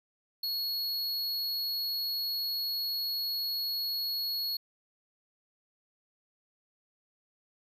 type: tone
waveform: square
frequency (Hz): 4338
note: C#8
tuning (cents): -38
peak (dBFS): -31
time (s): 0.43-4.57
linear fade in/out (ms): 5
effects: none